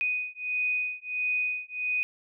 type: beating tone pair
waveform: sine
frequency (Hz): 2489 / 2490.5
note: D#7 / D#7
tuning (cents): 0 / +1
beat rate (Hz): 1.5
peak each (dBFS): -30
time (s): 0.01-2.03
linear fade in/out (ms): 0
effects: none